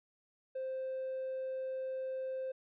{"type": "tone", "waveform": "triangle", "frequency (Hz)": 523.3, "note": "C5", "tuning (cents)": 0, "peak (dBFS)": -33, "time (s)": [0.55, 2.52], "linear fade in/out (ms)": 10, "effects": ["tanh soft clip ceiling -32 dBFS", "resampled to 8000 Hz"]}